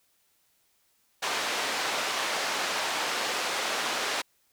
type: band-pass noise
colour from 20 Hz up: pink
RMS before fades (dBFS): -30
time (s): 1.22-4.22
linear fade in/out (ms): 10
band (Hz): 600 to 5900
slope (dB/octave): 12
effects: white hiss -69 dBFS RMS until 4.52 s